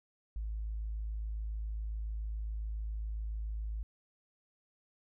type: tone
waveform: sine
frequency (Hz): 53.6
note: A1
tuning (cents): -45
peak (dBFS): -34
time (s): 0.36-3.83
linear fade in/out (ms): 0
effects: tanh soft clip ceiling -30 dBFS